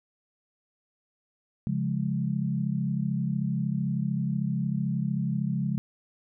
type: chord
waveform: sine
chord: Db major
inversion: none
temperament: equal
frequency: 138.59 / 174.61 / 207.7 Hz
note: Db3 / F3 / Ab3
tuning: 0 / 0 / 0 cents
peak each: -29 / -30 / -30 dBFS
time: 1.67-5.78 s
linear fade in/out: 0 ms
effects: none